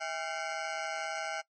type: ring-modulated tone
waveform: 20% pulse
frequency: 726 Hz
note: F#5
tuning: 33 cents flat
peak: -26 dBFS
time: 0-1.42 s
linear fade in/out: 20 ms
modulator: 78.8 Hz
effects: noise-tail reverb RT60 0.1 s tail -21 dB re dry + MP3 32 kbps